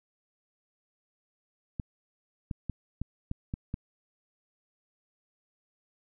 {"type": "clicks", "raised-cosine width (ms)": 5, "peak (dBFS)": -20, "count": 7, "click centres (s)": [1.798, 2.512, 2.697, 3.016, 3.314, 3.539, 3.741], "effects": []}